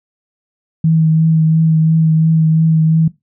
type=tone with vibrato; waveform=sine; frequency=160 Hz; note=D#3; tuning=49 cents sharp; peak=-8 dBFS; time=0.84-3.08 s; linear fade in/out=5 ms; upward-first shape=triangle; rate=2.9 Hz; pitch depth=21 cents each way; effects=noise-tail reverb RT60 0.2 s tail -19 dB re dry